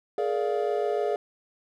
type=chord; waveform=triangle; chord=Bb dominant seventh; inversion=third; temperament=just; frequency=419.5 / 466.2 / 582.7 / 699.2 Hz; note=Ab4 / Bb4 / D5 / F5; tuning=+17 / 0 / -14 / +2 cents; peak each=-25 / -30 / -29 / -29 dBFS; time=0.18-1.16 s; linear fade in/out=2 ms; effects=none